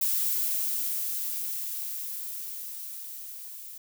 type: noise with level ramp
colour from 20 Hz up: violet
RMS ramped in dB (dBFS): -26 to -43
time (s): 0.01-3.78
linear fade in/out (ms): 5
effects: none